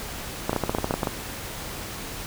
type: clicks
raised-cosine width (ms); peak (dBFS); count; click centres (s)
1; -9; 12; 0.495 / 0.531 / 0.563 / 0.637 / 0.695 / 0.749 / 0.785 / 0.844 / 0.909 / 0.94 / 1.032 / 1.072
effects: pink hiss -35 dBFS RMS until 2.26 s

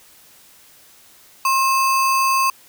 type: tone with sample-and-hold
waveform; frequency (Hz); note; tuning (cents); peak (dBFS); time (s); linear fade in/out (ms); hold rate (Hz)
sine; 1066; C6; +32; -14; 1.45-2.5; 2; 3675
effects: white hiss -49 dBFS RMS until 2.68 s

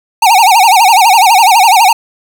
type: tone with vibrato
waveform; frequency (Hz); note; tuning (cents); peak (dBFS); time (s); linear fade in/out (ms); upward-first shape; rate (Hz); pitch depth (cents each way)
square; 830.6; G#5; 0; -4; 0.22-1.93; 5; sine; 12; 220
effects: 7-bit

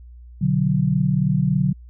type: chord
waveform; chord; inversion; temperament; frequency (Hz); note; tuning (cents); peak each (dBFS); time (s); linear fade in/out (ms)
sine; B minor; none; equal; 123.47 / 146.83 / 185; B2 / D3 / F#3; 0 / 0 / 0; -24 / -19 / -20; 0.41-1.73; 10
effects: added 60 Hz sine -39 dBFS peak until 1.89 s

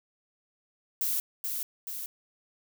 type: noise with echo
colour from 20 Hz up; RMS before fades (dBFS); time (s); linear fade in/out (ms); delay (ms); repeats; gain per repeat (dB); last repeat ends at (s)
violet; -29; 1.01-1.2; 2; 430; 2; -4; 2.06
effects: none

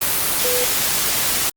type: tone in noise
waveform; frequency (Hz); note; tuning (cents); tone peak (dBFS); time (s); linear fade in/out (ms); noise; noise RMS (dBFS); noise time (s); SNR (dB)
sine; 495.9; B4; +7; -21; 0.44-0.65; 10; white; -19; 0.01-1.5; -5
effects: Opus 32 kbps

